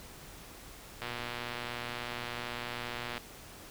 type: click train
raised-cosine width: 0.3 ms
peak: -21 dBFS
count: 260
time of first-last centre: 1.02-3.178 s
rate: 120 Hz
effects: pink hiss -50 dBFS RMS until 3.7 s